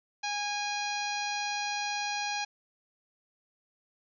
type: harmonic tone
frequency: 822 Hz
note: G#5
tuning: 18 cents flat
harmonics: 1 / 2 / 3 / 4 / 5 / 6 / 7 / 8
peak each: -34 / -39 / -37 / -44 / -39 / -44 / -42 / -48 dBFS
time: 0.23-2.45 s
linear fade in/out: 10 ms
effects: none